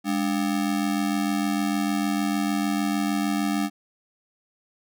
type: ring-modulated tone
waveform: square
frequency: 248.4 Hz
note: B3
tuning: 10 cents sharp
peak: -20 dBFS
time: 0.04-3.7 s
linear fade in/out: 50 ms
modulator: 43.3 Hz
effects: none